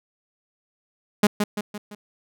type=tone with echo; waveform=sawtooth; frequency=207.7 Hz; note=G#3; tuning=in tune; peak=-9 dBFS; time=1.23-1.27 s; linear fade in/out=5 ms; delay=170 ms; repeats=4; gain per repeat=-6 dB; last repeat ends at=1.95 s; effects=none